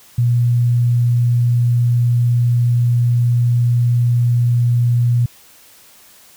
sine tone, 120.3 Hz, B2, 45 cents flat, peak -11 dBFS, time 0.18-5.26 s, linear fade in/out 5 ms, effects white hiss -46 dBFS RMS until 6.36 s

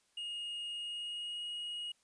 triangle tone with pitch glide, 2859 to 2886 Hz, F7 to F#7, +40 to -44 cents, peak -37 dBFS, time 0.17-1.92 s, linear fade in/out 5 ms, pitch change +16 cents, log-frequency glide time 0.71-1.44 s, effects white hiss -73 dBFS RMS until 2.03 s + resampled to 22050 Hz

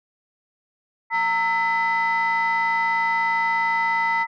sine tone cluster, 917 / 1314 / 2004 Hz, A#5 / E6 / B6, -29 / -6 / +25 cents, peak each -20 / -28 / -21 dBFS, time 1.1-4.27 s, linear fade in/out 50 ms, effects tanh soft clip ceiling -14 dBFS

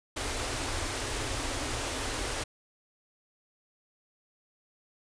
pink band-stop noise, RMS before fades -33 dBFS, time 0.16-2.44 s, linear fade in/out 10 ms, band 130 to 240 Hz, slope 96 dB/octave, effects resampled to 22050 Hz

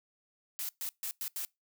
blue noise bursts at uneven times, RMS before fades -37 dBFS, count 5, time 0.59-0.69 / 0.81-0.89 / 1.03-1.11 / 1.21-1.28 / 1.36-1.45 s, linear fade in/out 0 ms, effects noise-tail reverb RT60 0.2 s tail -24 dB re dry

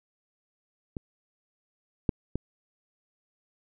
clicks, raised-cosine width 3 ms, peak -21 / -10 / -16 dBFS, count 3, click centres 0.968 / 2.092 / 2.356 s, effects none

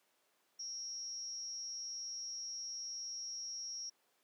sine tone with amplitude modulation, 5600 Hz, F8, 4 cents sharp, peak -38 dBFS, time 0.59-3.9 s, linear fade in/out 10 ms, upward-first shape sine, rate 281 Hz, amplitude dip 70%, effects pink hiss -75 dBFS RMS until 4.23 s + high-pass 400 Hz 12 dB/octave

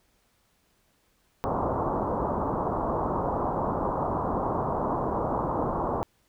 white low-pass noise, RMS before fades -28 dBFS, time 1.44-6.03 s, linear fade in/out 0 ms, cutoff 1100 Hz, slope 48 dB/octave, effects pink hiss -68 dBFS RMS until 6.28 s

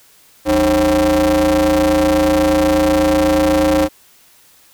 45% pulse ring-modulated tone, 116.54 Hz, A#2, in tune, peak -8 dBFS, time 0.45-3.89 s, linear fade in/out 50 ms, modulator 422 Hz, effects white hiss -49 dBFS RMS until 4.73 s

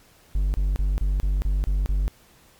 triangle tone bursts, 48.55 Hz, G1, 16 cents flat, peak -17 dBFS, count 8, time 0.35-2.08 s, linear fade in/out 0 ms, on 190 ms, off 30 ms, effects pink hiss -55 dBFS RMS until 2.59 s + MP3 96 kbps

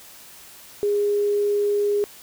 sine tone, 410.6 Hz, G#4, 20 cents flat, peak -18 dBFS, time 0.83-2.04 s, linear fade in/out 0 ms, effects white hiss -45 dBFS RMS until 2.22 s

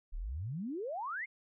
sine exponential sweep, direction up, 30.87 to 2216 Hz, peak -36 dBFS, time 0.12-1.26 s, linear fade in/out 20 ms, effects none

